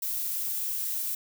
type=noise; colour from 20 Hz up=violet; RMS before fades=-31 dBFS; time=0.02-1.15 s; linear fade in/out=5 ms; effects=none